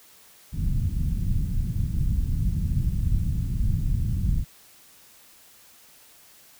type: low-pass noise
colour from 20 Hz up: pink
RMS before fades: -24 dBFS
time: 0.52-4.45 s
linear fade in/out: 50 ms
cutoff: 170 Hz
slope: 24 dB/octave
effects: white hiss -53 dBFS RMS until 6.59 s